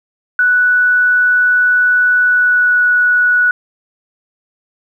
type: tone with pitch glide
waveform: sine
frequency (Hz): 1480 to 1469.8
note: F#6 to F#6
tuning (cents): 0 to -12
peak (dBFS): -8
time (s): 0.39-3.51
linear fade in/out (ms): 2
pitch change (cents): -12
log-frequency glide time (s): 2.23-2.83
effects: 8-bit